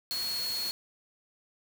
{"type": "tone in noise", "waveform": "sine", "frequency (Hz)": 4330, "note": "C#8", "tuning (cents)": -41, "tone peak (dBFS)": -31, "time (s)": [0.11, 0.71], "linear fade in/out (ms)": 0, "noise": "white", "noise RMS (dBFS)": -39, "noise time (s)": [0.11, 0.71], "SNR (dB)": 5, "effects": []}